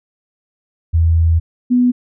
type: tone pair in turn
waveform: sine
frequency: 82.41 / 247 Hz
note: E2 / B3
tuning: 0 / 0 cents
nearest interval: octave + perfect fifth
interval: 1900 cents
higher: second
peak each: -9 dBFS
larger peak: neither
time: 0.93-1.4 / 1.7-1.92 s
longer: first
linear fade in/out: 20 ms
effects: none